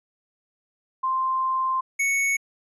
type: tone pair in turn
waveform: sine / square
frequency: 1046.5 / 2217 Hz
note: C6 / C#7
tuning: 0 / 0 cents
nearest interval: octave + minor second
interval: 1300 cents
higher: second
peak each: -21 dBFS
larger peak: neither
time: 1.03-1.81 / 1.99-2.37 s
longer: first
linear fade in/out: 10 ms
effects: resampled to 24000 Hz